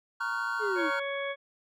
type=chord; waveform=triangle; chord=Gb major seventh; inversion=first; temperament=equal with one note detuned; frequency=932.3 / 1108.7 / 1396.9 / 1511.1 Hz; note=Bb5 / Db6 / F6 / Gb6; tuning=0 / 0 / 0 / +36 cents; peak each=-35 / -35 / -31 / -33 dBFS; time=0.2-1 s; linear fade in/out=10 ms
type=linear sweep; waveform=triangle; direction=down; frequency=440.2 to 295.9 Hz; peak=-27 dBFS; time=0.59-0.91 s; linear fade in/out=50 ms
type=harmonic tone; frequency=557 Hz; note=C#5; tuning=8 cents sharp; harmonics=1 / 2 / 3 / 4 / 6; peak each=-33 / -40 / -39 / -37 / -44 dBFS; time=0.75-1.36 s; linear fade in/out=50 ms
effects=none